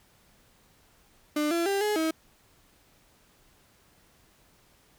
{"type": "tone with pitch steps", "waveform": "35% pulse", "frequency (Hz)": [299.2, 338.7, 396, 420.4, 319.9], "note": ["D4", "E4", "G4", "G#4", "D#4"], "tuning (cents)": [32, 47, 18, 21, 48], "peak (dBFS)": -23, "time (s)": [1.36, 2.11], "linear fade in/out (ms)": 5, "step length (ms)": 150, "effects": ["pink hiss -62 dBFS RMS until 4.98 s"]}